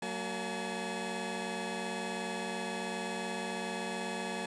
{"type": "tone cluster", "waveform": "15% pulse", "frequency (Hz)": [187, 229.8, 852], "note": ["F#3", "A#3", "G#5"], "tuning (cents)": [19, -25, 44], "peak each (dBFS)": [-33, -33, -34], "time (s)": [0.02, 4.46], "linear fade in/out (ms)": 5, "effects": ["resampled to 22050 Hz"]}